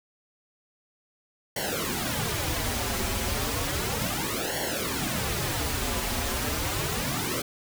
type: noise with flanger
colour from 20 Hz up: pink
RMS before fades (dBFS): -29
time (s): 1.56-7.42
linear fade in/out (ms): 5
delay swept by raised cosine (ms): 0.8 to 6.6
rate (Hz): 0.33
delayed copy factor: -1
effects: none